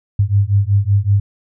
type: beating tone pair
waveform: sine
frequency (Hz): 98 / 103.3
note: G2 / G#2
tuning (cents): 0 / -9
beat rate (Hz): 5.3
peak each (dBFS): -14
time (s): 0.19-1.2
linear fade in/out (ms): 5
effects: none